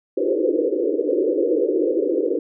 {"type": "band-pass noise", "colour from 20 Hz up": "pink", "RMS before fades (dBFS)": -20, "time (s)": [0.17, 2.39], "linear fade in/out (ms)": 5, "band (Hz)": [300, 530], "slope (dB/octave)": 96, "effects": []}